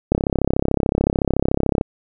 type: click train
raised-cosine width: 2 ms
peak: -3 dBFS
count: 58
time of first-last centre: 0.12-1.811 s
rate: 33.7 Hz
effects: none